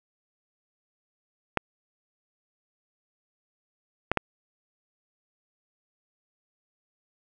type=clicks; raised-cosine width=0.5 ms; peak=-7 dBFS; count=3; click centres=1.573 / 4.116 / 4.173 s; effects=none